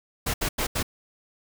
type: noise bursts at uneven times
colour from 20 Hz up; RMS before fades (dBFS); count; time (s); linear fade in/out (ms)
pink; -26; 4; 0.26-0.34 / 0.41-0.49 / 0.58-0.67 / 0.75-0.83; 10
effects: none